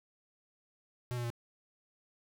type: tone with pitch steps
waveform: square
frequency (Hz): 123.47 / 120.72 / 118.03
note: B2 / B2 / A#2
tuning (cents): 0 / -39 / +22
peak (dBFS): -35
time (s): 1.11-1.302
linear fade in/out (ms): 0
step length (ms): 64
effects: none